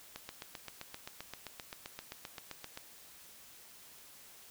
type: click train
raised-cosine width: 0.2 ms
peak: -25 dBFS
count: 21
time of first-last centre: 0.16-2.774 s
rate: 7.65 Hz
effects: white hiss -56 dBFS RMS until 4.5 s